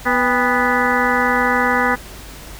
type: harmonic tone with a mistuned harmonic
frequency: 246.9 Hz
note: B3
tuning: in tune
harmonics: 1 / 2 / 3 / 4 / 5 / 6 / 7 / 8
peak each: -22 / -22 / -22 / -22 / -22 / -22 / -22 / -22 dBFS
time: 0.05-1.96 s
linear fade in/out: 20 ms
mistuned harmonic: 3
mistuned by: +120 cents
effects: added 50 Hz sine -37 dBFS peak until 2.59 s + pink hiss -37 dBFS RMS until 2.59 s